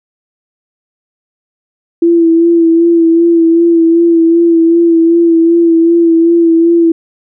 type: tone with vibrato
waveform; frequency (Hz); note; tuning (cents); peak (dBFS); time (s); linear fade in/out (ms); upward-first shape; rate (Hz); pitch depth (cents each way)
sine; 334.3; E4; +24; -4; 2.02-6.92; 5; sine; 2.6; 31
effects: none